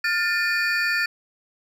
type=tone cluster; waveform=triangle; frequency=1408 / 1782 / 2433 / 4579 Hz; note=F6 / A6 / D#7 / D8; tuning=+14 / +22 / -39 / -45 cents; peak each=-25 / -21 / -26 / -29 dBFS; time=0.04-1.06 s; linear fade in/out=5 ms; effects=none